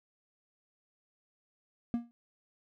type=tone with exponential decay; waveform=triangle; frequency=236.3 Hz; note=A#3; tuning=24 cents sharp; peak=-23 dBFS; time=1.94-2.11 s; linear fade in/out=0 ms; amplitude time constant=36 ms; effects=none